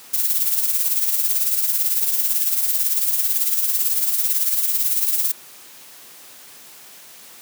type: noise with tremolo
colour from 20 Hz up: violet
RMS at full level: -17 dBFS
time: 0.13-5.32 s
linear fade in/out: 10 ms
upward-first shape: triangle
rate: 18 Hz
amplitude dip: 60%
effects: white hiss -43 dBFS RMS until 7.41 s + high-pass 150 Hz 12 dB/octave